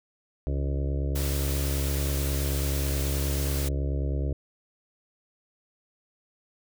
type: harmonic tone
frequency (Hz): 69.3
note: C#2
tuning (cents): 0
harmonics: 1 / 2 / 4 / 5 / 6 / 7 / 8 / 9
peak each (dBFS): -26 / -32 / -38 / -40 / -42 / -43 / -44 / -45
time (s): 0.47-4.33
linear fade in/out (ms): 0
type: noise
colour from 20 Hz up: white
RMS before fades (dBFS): -35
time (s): 1.15-3.69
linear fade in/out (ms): 10
effects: none